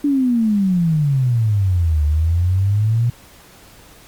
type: exponential two-way sweep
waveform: sine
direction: down then up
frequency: 293.7 to 73.42 to 121.4 Hz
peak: -13 dBFS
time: 0.04-3.1 s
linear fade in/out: 5 ms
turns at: 2.04 s
effects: pink hiss -45 dBFS RMS until 4.07 s + Opus 48 kbps